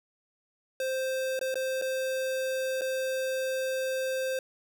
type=tone with dropouts; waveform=square; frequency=523.3 Hz; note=C5; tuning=in tune; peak=-29 dBFS; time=0.8-4.39 s; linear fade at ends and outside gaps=2 ms; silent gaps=1.392-1.412 / 1.543-1.555 / 1.815-1.821 / 2.811-2.817 s; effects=none